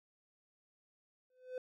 triangle tone with exponential growth, 508 Hz, B4, 49 cents sharp, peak -34 dBFS, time 1.3-1.58 s, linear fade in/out 2 ms, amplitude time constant 59 ms, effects none

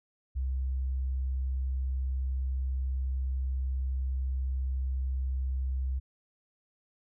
sine tone, 65.3 Hz, C2, 3 cents flat, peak -28 dBFS, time 0.35-6 s, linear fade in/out 20 ms, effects none

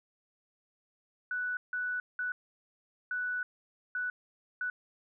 sine tone bursts at uneven times, 1483 Hz, F#6, 4 cents sharp, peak -31 dBFS, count 6, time 1.31-1.57 / 1.73-2 / 2.19-2.32 / 3.11-3.43 / 3.95-4.1 / 4.61-4.7 s, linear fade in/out 2 ms, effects none

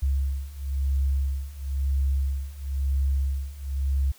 sine beating tone pair, 67.7 / 68.69 Hz, C#2 / C#2, -40 / -15 cents, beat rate 0.99 Hz, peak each -27 / -25 dBFS, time 0.02-4.12 s, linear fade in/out 10 ms, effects white hiss -54 dBFS RMS until 4.18 s

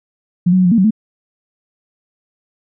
sine tone with pitch steps, 176.4 / 185.5 / 183.9 / 176.8 / 231.1 / 188 / 218.4 Hz, F3 / F#3 / F#3 / F3 / A#3 / F#3 / A3, +18 / +5 / -10 / +22 / -15 / +28 / -13 cents, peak -8 dBFS, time 0.46-0.908 s, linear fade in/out 10 ms, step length 64 ms, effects none

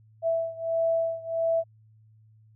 sine beating tone pair, 659.3 / 660.8 Hz, E5 / E5, 0 / +4 cents, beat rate 1.5 Hz, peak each -26 / -28 dBFS, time 0.22-1.64 s, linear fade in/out 50 ms, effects added 109 Hz sine -54 dBFS peak until 2.55 s

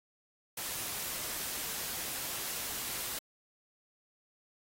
white noise, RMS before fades -38 dBFS, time 0.57-3.19 s, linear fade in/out 5 ms, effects AAC 48 kbps

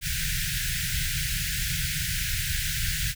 pink band-stop noise, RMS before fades -28 dBFS, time 0.01-3.15 s, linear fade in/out 50 ms, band 170 to 1500 Hz, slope 96 dB/octave, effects none

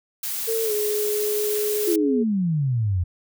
blue noise, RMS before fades -28 dBFS, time 0.23-1.96 s, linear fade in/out 5 ms
sine tone with pitch glide, 450.5 to 420.3 Hz, A4 to G#4, +41 to +21 cents, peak -22 dBFS, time 0.47-2.24 s, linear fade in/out 20 ms, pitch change -120 cents, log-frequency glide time 0.64-0.72 s
sine exponential sweep, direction down, 360 to 84.7 Hz, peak -19 dBFS, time 1.87-3.04 s, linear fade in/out 10 ms
effects none

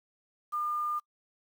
sine tone with quantisation, 1206 Hz, D6, 46 cents sharp, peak -29 dBFS, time 0.52-1 s, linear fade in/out 20 ms, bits 9, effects noise-tail reverb RT60 0.1 s tail -26 dB re dry

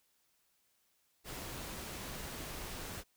pink noise, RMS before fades -44 dBFS, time 1.24-3.04 s, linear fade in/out 50 ms, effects white hiss -75 dBFS RMS until 3.16 s

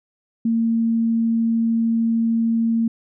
sine tone, 228.3 Hz, A#3, 36 cents flat, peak -16 dBFS, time 0.45-2.88 s, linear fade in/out 5 ms, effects none

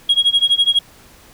sine tone with tremolo, 3295 Hz, G#7, 14 cents flat, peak -6 dBFS, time 0.09-0.79 s, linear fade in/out 5 ms, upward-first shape sine, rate 12 Hz, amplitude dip 95%, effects tanh soft clip ceiling -8 dBFS + pink hiss -46 dBFS RMS until 1.33 s

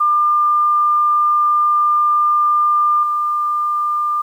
sine tone with level steps, 1199 Hz, D6, 36 cents sharp, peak -11 / -15 dBFS, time 0-4.22 s, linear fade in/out 10 ms, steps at 3.03 s, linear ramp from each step 2 ms, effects 8-bit

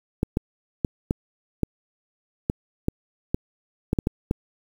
clicks, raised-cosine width 3 ms, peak -8 dBFS, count 12, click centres 0.231 / 0.371 / 0.848 / 1.109 / 1.633 / 2.499 / 2.884 / 3.345 / 3.931 / 3.988 / 4.071 / 4.311 s, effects 7-bit

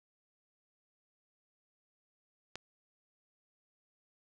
click, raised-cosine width 0.2 ms, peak -23 dBFS, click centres 2.556 s, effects none

